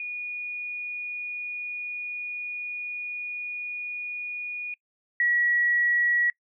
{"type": "tone pair in turn", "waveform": "sine", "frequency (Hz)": [2452, 1923.2], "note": ["D#7", "B6"], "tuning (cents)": [-26, -46], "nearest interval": "major third", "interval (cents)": 420, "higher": "first", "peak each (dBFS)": [-30, -20], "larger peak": "second", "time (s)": [[0, 4.74], [5.2, 6.3]], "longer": "first", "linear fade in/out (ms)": 2, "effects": ["noise-tail reverb RT60 0.1 s tail -25 dB re dry"]}